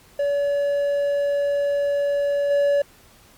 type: tone with level steps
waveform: triangle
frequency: 570 Hz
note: C#5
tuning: 48 cents sharp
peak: -17 / -14 dBFS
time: 0.19-2.82 s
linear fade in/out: 5 ms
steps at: 2.5 s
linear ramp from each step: 10 ms
effects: pink hiss -52 dBFS RMS until 3.37 s + Opus 48 kbps